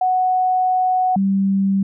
sine tone pair in turn, 740 / 195.1 Hz, F#5 / G3, 0 / -8 cents, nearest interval octave + major seventh, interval 2308 cents, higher first, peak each -14 dBFS, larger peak neither, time 0.01-1.16 / 1.16-1.83 s, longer first, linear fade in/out 5 ms, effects none

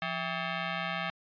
10% pulse ring-modulated tone, 482.7 Hz, B4, 40 cents flat, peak -20 dBFS, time 0.02-1.1 s, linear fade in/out 0 ms, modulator 309 Hz, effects resampled to 11025 Hz

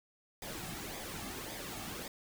pink noise with flanger, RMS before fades -43 dBFS, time 0.42-2.08 s, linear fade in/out 2 ms, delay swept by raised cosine 0.7 to 2.1 ms, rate 1.8 Hz, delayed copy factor -0.55, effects none

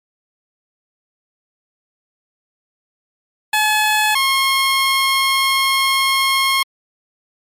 15% pulse tone pair in turn, 855 / 1077.2 Hz, A5 / C#6, -50 / -50 cents, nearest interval major third, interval 400 cents, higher second, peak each -7 dBFS, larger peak neither, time 3.53-4.15 / 4.15-6.63 s, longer second, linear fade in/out 5 ms, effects MP3 64 kbps

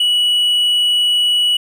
triangle tone, 2937 Hz, F#7, 13 cents flat, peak -10 dBFS, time 0-1.57 s, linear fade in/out 5 ms, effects none

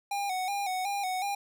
square tone with vibrato, 773 Hz, G5, 24 cents flat, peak -30 dBFS, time 0.11-1.35 s, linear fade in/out 5 ms, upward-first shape square, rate 2.7 Hz, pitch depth 71 cents each way, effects none

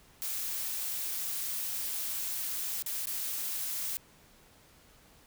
blue noise with dropouts, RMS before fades -35 dBFS, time 0.22-3.97 s, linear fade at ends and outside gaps 0 ms, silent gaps 2.823-2.862 / 3.056-3.071 s, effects pink hiss -60 dBFS RMS until 5.26 s

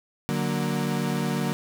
35% pulse chord, D augmented, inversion none, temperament equal, 146.83 / 185 / 233.1 Hz, D3 / F#3 / A#3, 0 / 0 / 0 cents, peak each -27 dBFS, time 0.29-1.53 s, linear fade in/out 0 ms, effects none

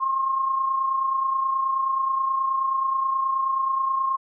sine tone pair together, 1067 / 1096.4 Hz, C6 / C#6, +34 / -19 cents, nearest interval unison, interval 47 cents, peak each -21 / -31 dBFS, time 0-4.17 s, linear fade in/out 20 ms, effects none

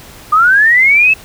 sine linear sweep, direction up, 1194 to 2638 Hz, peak -5 dBFS, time 0.32-1.14 s, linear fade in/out 10 ms, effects pink hiss -36 dBFS RMS until 1.24 s

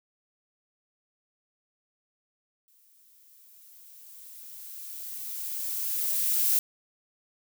violet noise with exponential growth, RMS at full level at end -23 dBFS, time 2.68-6.59 s, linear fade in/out 0 ms, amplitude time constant 850 ms, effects none

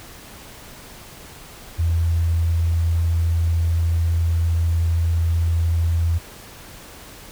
sine tone, 83.5 Hz, E2, 23 cents sharp, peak -16 dBFS, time 1.78-6.19 s, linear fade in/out 20 ms, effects pink hiss -41 dBFS RMS until 7.31 s

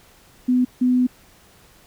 sine tone bursts at uneven times, 250.7 Hz, B3, 26 cents sharp, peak -14 dBFS, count 2, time 0.48-0.65 / 0.81-1.07 s, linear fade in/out 10 ms, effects pink hiss -52 dBFS RMS until 1.86 s

